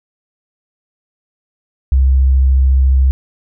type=tone with vibrato; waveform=sine; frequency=66.1 Hz; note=C2; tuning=18 cents sharp; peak=-7 dBFS; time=1.92-3.11 s; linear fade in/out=0 ms; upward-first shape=sine; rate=14 Hz; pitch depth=12 cents each way; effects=none

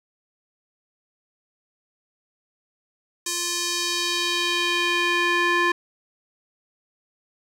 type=tone with band-pass filter sweep; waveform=square; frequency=348.6 Hz; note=F4; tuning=3 cents flat; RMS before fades=-23 dBFS; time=3.26-5.72 s; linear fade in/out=5 ms; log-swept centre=7200 to 1600 Hz; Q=1.4; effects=none

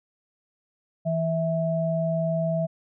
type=tone pair together; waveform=sine; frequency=163.6 / 653.4 Hz; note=E3 / E5; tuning=-13 / -15 cents; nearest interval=2 octaves; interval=2398 cents; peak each=-25 dBFS; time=1.05-2.67 s; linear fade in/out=20 ms; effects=none

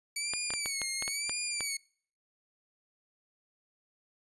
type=tone with vibrato; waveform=10% pulse; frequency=2271 Hz; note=C#7; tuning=41 cents sharp; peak=-23 dBFS; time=0.16-1.77 s; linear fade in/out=5 ms; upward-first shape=sine; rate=1 Hz; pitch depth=110 cents each way
type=clicks; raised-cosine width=0.3 ms; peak=-20 dBFS; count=9; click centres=0.336 / 0.505 / 0.537 / 0.659 / 0.817 / 1.024 / 1.079 / 1.295 / 1.607 s
effects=noise-tail reverb RT60 0.5 s tail -25 dB re dry + resampled to 24000 Hz

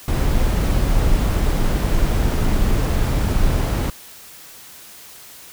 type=noise; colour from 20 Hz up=brown; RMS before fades=-17 dBFS; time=0.08-3.9 s; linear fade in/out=2 ms; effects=white hiss -41 dBFS RMS until 5.52 s

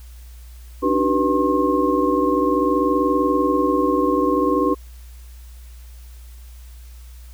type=tone cluster; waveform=sine; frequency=284.6 / 305.1 / 380.1 / 490.5 / 1072 Hz; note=C#4 / D#4 / F#4 / B4 / C6; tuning=+46 / -34 / +47 / -12 / +42 cents; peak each=-22 dBFS; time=0.82-4.75 s; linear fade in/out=20 ms; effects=added 60 Hz sine -37 dBFS peak until 7.33 s + white hiss -52 dBFS RMS until 7.33 s

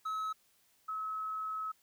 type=tone pair in turn; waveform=triangle / sine; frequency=1288 / 1288 Hz; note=E6 / E6; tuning=-41 / -41 cents; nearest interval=unison; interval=0 cents; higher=neither; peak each=-32 / -35 dBFS; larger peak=first; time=0.05-0.33 / 0.88-1.72 s; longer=second; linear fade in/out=10 ms; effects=white hiss -70 dBFS RMS until 1.82 s

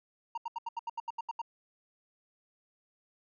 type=tone bursts; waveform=triangle; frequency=928 Hz; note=A#5; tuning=8 cents flat; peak=-31 dBFS; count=11; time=0.35-1.417 s; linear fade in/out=5 ms; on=27 ms; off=77 ms; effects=resampled to 16000 Hz

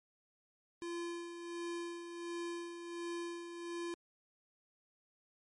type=tone with tremolo; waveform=square; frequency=342.9 Hz; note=F4; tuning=32 cents flat; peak=-39 dBFS; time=0.82-3.94 s; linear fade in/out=0 ms; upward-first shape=sine; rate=1.4 Hz; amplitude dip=55%; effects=MP3 48 kbps

